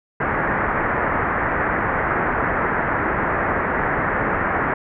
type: low-pass noise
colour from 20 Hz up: white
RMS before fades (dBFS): -21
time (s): 0.2-4.74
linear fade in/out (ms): 5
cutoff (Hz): 1900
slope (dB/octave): 48
effects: none